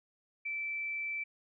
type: tone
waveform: sine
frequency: 2326 Hz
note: D7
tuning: 17 cents flat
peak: -34 dBFS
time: 0.45-1.24 s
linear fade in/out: 10 ms
effects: none